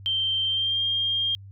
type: tone with pitch glide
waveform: sine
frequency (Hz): 3136 to 3211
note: G7 to G7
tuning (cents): 0 to +41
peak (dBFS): -22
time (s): 0.06-1.35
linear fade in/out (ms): 0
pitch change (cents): +41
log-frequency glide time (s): 0.45-0.84
effects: added 98 Hz sine -41 dBFS peak until 1.51 s